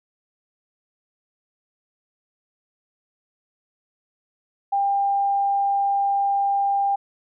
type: tone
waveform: sine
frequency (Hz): 797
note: G5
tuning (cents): +28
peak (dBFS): -18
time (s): 4.72-6.96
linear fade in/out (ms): 10
effects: none